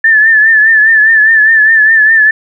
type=tone with vibrato; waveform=sine; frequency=1760 Hz; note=A6; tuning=in tune; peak=-3 dBFS; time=0.04-2.31 s; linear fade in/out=5 ms; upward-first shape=triangle; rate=4.9 Hz; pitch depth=68 cents each way; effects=none